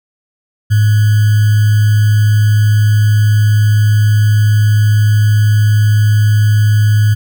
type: tone with sample-and-hold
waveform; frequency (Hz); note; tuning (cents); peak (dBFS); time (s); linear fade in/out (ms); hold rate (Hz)
sine; 105.9; G#2; +34; -6; 0.7-7.15; 20; 1575
effects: none